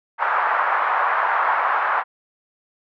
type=band-pass noise; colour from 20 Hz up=pink; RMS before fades=-20 dBFS; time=0.18-2.04 s; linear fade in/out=50 ms; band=850 to 1500 Hz; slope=24 dB/octave; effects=none